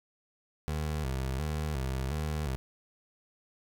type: tone with vibrato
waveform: 25% pulse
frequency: 70.8 Hz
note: C#2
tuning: 37 cents sharp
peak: -27 dBFS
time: 0.68-2.56 s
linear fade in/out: 0 ms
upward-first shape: square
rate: 1.4 Hz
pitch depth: 130 cents each way
effects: none